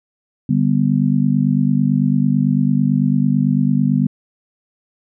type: chord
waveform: sine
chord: G major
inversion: second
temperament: just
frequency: 147 / 196 / 245 Hz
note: D3 / G3 / B3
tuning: +2 / 0 / -14 cents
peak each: -17 dBFS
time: 0.49-4.07 s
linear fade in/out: 5 ms
effects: none